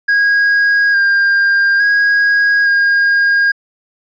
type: tone with pitch steps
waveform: triangle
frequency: 1642 / 1601 / 1645 / 1624 Hz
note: G#6 / G6 / G#6 / G#6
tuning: -20 / +36 / -17 / -39 cents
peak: -7 dBFS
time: 0.08-3.52 s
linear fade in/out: 10 ms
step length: 860 ms
effects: resampled to 16000 Hz